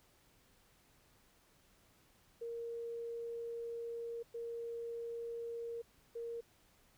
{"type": "tone bursts at uneven times", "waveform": "sine", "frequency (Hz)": 466.2, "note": "A#4", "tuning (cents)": 0, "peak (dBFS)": -40, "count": 3, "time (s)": [[2.41, 4.23], [4.34, 5.82], [6.15, 6.41]], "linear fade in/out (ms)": 10, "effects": ["pink hiss -69 dBFS RMS until 6.97 s"]}